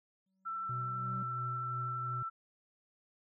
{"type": "tone with exponential growth", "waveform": "triangle", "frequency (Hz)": 190, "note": "F#3", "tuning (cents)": 46, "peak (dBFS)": -38, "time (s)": [0.26, 1.23], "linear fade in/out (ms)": 5, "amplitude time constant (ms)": 210}
{"type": "tone with vibrato", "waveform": "sine", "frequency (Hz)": 1336, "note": "E6", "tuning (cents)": 23, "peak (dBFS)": -36, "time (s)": [0.45, 2.3], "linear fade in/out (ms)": 20, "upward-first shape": "triangle", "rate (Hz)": 12, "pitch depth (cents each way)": 11}
{"type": "tone with tremolo", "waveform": "triangle", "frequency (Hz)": 124.1, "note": "B2", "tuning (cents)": 9, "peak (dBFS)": -36, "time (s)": [0.69, 2.23], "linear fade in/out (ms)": 5, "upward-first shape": "sine", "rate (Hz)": 2.9, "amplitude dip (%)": 35}
{"effects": []}